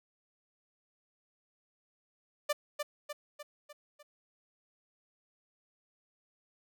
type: tone with echo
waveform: sawtooth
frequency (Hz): 591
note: D5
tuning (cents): +11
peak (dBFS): -24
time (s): 2.49-2.53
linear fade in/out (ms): 10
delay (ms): 300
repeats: 5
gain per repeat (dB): -5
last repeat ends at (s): 4.03
effects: none